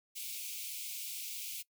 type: high-pass noise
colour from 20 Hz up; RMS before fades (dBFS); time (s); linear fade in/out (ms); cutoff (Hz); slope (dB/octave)
white; -42; 0.15-1.63; 20; 2200; 96
effects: noise-tail reverb RT60 0.1 s tail -21 dB re dry